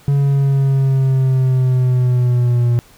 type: linear sweep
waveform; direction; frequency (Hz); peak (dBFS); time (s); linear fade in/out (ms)
triangle; down; 141.2 to 119.2; -9; 0.08-2.79; 0
effects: pink hiss -47 dBFS RMS until 2.97 s